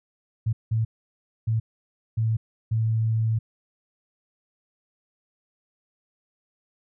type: tone bursts at uneven times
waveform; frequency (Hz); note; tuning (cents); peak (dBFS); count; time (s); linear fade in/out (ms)
sine; 111.7; A2; +27; -20; 5; 0.46-0.53 / 0.71-0.85 / 1.47-1.6 / 2.17-2.37 / 2.71-3.39; 10
effects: none